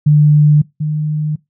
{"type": "tone pair in turn", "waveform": "sine", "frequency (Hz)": [149.3, 152.26], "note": ["D3", "D#3"], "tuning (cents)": [29, -37], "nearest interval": "unison", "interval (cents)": 34, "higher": "second", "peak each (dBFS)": [-5, -14], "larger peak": "first", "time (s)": [[0.06, 0.62], [0.8, 1.36]], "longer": "neither", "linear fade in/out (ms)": 10, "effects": ["noise-tail reverb RT60 0.2 s tail -22 dB re dry"]}